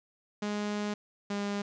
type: tone pair in turn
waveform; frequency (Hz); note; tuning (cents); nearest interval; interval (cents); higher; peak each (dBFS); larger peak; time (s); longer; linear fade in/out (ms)
sawtooth; 207.7 / 202.7; G#3 / G#3; 0 / -42; unison; 42; first; -27; neither; 0.42-0.94 / 1.3-1.62; first; 5
effects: resampled to 16000 Hz + 10-bit